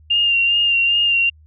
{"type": "tone with vibrato", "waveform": "sine", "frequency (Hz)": 2794, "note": "F7", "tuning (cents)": 0, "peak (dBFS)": -13, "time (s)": [0.1, 1.3], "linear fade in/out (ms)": 10, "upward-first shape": "sine", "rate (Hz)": 2.5, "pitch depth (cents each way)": 29, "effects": ["added 77 Hz sine -45 dBFS peak until 1.46 s"]}